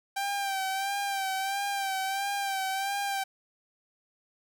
sawtooth tone with vibrato, 784 Hz, G5, in tune, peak -25 dBFS, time 0.16-3.24 s, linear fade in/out 10 ms, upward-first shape sine, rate 1.5 Hz, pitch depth 44 cents each way, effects none

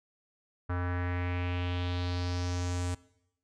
square tone with low-pass filter sweep, 88.9 Hz, F2, 31 cents sharp, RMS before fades -32 dBFS, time 0.69-2.95 s, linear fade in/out 10 ms, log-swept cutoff 1400 to 8300 Hz, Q 3, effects noise-tail reverb RT60 0.8 s tail -20 dB re dry

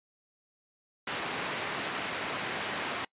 white band-pass noise, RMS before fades -35 dBFS, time 1.07-3.05 s, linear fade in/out 5 ms, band 140 to 2400 Hz, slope 12 dB/octave, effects noise-tail reverb RT60 0.1 s tail -24 dB re dry + resampled to 8000 Hz

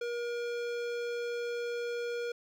sine tone with hard clipping, 476.2 Hz, A#4, 37 cents sharp, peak -35 dBFS, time 0.01-2.32 s, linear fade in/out 5 ms, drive 17 dB, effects none

